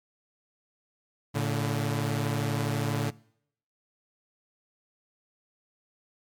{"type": "tone pair together", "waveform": "sawtooth", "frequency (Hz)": [111.65, 144], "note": ["A2", "D3"], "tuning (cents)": [26, -34], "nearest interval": "major third", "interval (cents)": 440, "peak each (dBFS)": [-25, -25], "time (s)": [1.34, 3.11], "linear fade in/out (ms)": 20, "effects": ["noise-tail reverb RT60 0.7 s tail -23 dB re dry", "MP3 96 kbps"]}